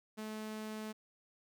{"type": "tone", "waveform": "sawtooth", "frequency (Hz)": 216.2, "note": "A3", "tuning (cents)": -30, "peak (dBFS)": -37, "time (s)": [0.17, 0.93], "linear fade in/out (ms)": 20, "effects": []}